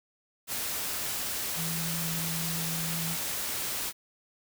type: tone in noise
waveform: sine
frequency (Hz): 164.81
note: E3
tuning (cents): 0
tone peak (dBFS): -34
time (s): 1.55-3.17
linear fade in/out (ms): 50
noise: white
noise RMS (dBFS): -33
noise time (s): 0.47-3.93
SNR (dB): -4
effects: none